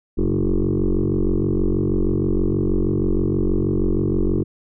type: tone with frequency modulation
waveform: sine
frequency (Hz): 163.4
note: E3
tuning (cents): -15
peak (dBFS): -15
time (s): 0.17-4.44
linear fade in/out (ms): 20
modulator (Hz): 46.3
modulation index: 5
effects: tanh soft clip ceiling -12 dBFS